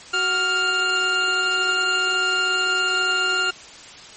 25% pulse tone pair together, 372.6 / 1401.5 Hz, F#4 / F6, +12 / +6 cents, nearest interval octave + major seventh, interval 2294 cents, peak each -25 / -15 dBFS, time 0.13-3.51 s, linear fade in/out 10 ms, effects white hiss -41 dBFS RMS until 4.16 s + MP3 32 kbps

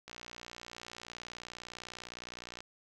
click train, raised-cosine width 0.2 ms, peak -27 dBFS, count 152, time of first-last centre 0.08-2.605 s, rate 59.8 Hz, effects none

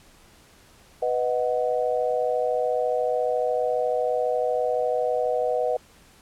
sine chord, B major, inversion none, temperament equal with one note detuned, 493.9 / 625.9 / 740 Hz, B4 / D#5 / F#5, 0 / +10 / 0 cents, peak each -24 / -26 / -28 dBFS, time 1.02-5.77 s, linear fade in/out 5 ms, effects pink hiss -54 dBFS RMS until 6.21 s + low-pass 12000 Hz 12 dB/octave

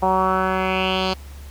10% pulse tone with low-pass filter sweep, 187.8 Hz, F#3, 26 cents sharp, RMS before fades -20 dBFS, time 0.02-1.14 s, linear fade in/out 10 ms, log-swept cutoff 850 to 4300 Hz, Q 3.7, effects added 70 Hz sine -35 dBFS peak until 1.5 s + pink hiss -47 dBFS RMS until 1.5 s

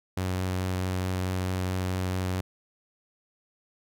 sawtooth tone with vibrato, 92.5 Hz, F#2, in tune, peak -23 dBFS, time 0.17-2.41 s, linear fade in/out 5 ms, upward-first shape triangle, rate 4.6 Hz, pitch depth 12 cents each way, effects none

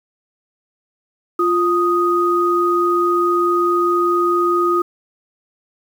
sine tone pair together, 349.2 / 1244.5 Hz, F4 / D#6, 0 / 0 cents, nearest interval octave + minor seventh, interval 2200 cents, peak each -16 dBFS, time 1.39-4.82 s, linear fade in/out 5 ms, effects 7-bit

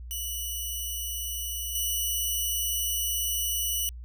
5% pulse tone with level steps, 2953 Hz, F#7, 4 cents flat, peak -23 / -18 dBFS, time 0.11-3.89 s, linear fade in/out 0 ms, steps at 1.75 s, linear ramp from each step 2 ms, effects added 60 Hz sine -38 dBFS peak until 4.04 s

